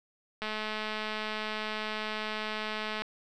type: click train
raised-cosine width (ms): 0.3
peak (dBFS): -19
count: 560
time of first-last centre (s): 0.42-3.02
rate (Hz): 215
effects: none